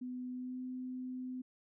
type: tone with pitch glide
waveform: sine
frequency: 250.9 to 254.5 Hz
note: B3 to C4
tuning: +28 to -48 cents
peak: -39 dBFS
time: 0.01-1.42 s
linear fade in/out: 10 ms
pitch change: +24 cents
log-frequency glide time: 0.31-0.6 s
effects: none